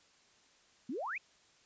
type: exponential sweep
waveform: sine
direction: up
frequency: 220 to 2637 Hz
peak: -36 dBFS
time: 0.89-1.18 s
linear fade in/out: 5 ms
effects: white hiss -66 dBFS RMS until 1.65 s + resampled to 16000 Hz